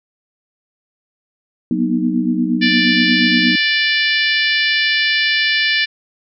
sine chord, B major seventh, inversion second, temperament equal with one note detuned, 185 / 238.4 / 246.9 / 311.1 Hz, F#3 / A#3 / B3 / D#4, 0 / +39 / 0 / 0 cents, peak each -21 / -19 / -19 / -20 dBFS, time 1.71-3.56 s, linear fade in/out 2 ms
harmonic tone, 587.3 Hz, D5, in tune, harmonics 3 / 4 / 5 / 6 / 7 / 8 / 9, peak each -17 / -19 / -21 / -23 / -24 / -25 / -26 dBFS, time 2.61-5.86 s, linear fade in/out 20 ms
effects none

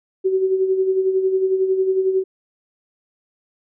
sine tone with tremolo, 379.1 Hz, F#4, 42 cents sharp, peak -13 dBFS, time 0.24-2.24 s, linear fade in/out 20 ms, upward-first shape sine, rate 11 Hz, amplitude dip 55%, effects none

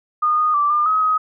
sine tone with pitch steps, 1224 / 1233 / 1167 / 1202 / 1271 / 1262 Hz, D#6 / D#6 / D6 / D6 / D#6 / D#6, -29 / -16 / -11 / +40 / +36 / +24 cents, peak -14 dBFS, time 0.22-1.18 s, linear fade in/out 10 ms, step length 160 ms, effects none

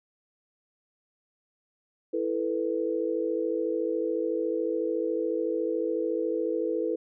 sine chord, E suspended fourth, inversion none, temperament equal, 329.6 / 440 / 493.9 Hz, E4 / A4 / B4, 0 / 0 / 0 cents, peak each -30 dBFS, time 2.13-6.96 s, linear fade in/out 10 ms, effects none

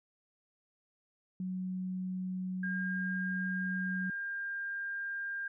sine tone, 185 Hz, F#3, in tune, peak -34 dBFS, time 1.4-4.1 s, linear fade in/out 2 ms
sine tone with pitch glide, 1612 to 1600.9 Hz, G6 to G6, +48 to +36 cents, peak -35 dBFS, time 2.63-5.48 s, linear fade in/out 5 ms, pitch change -12 cents, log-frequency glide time 3.67-4.42 s
effects none

